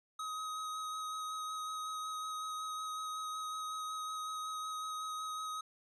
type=tone with vibrato; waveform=square; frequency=1263 Hz; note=D#6; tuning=26 cents sharp; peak=-39 dBFS; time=0.19-5.61 s; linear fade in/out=5 ms; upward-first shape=sine; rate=5.4 Hz; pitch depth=11 cents each way; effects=resampled to 24000 Hz